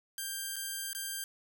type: tone with dropouts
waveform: 5% pulse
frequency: 1585 Hz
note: G6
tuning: 19 cents sharp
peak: -25 dBFS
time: 0.18-1.24 s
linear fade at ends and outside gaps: 1 ms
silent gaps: 0.559-0.564 / 0.931-0.949 s
effects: none